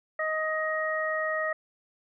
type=harmonic tone; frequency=627 Hz; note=D#5; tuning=13 cents sharp; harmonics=1 / 2 / 3; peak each=-30 / -33 / -30 dBFS; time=0.19-1.53 s; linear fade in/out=5 ms; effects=none